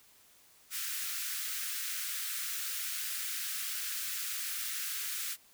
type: high-pass noise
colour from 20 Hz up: white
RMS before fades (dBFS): -37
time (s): 0.7-5.37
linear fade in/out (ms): 50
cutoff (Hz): 1300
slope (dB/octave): 48
effects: white hiss -62 dBFS RMS until 5.53 s